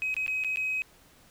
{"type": "tone with dropouts", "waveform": "triangle", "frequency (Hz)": 2535, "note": "D#7", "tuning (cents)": 32, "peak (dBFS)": -24, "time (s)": [0.02, 0.82], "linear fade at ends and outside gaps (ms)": 0, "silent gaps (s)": [[0.142, 0.166], [0.264, 0.279], [0.438, 0.446], [0.559, 0.571]], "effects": ["tanh soft clip ceiling -24 dBFS", "pink hiss -58 dBFS RMS until 1.3 s"]}